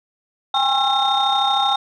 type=tone cluster; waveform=sine; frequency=794 / 827 / 1073 / 1346 / 3677 Hz; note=G5 / G#5 / C6 / E6 / A#7; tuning=+22 / -8 / +43 / +36 / -24 cents; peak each=-19 / -21 / -24 / -24 / -19 dBFS; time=0.54-1.76 s; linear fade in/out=5 ms; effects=tanh soft clip ceiling -9 dBFS